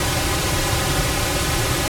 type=noise with comb filter; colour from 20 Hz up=pink; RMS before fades=-20 dBFS; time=0-1.88 s; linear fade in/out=2 ms; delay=4.4 ms; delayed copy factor=-0.85; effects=low-pass 12000 Hz 12 dB/octave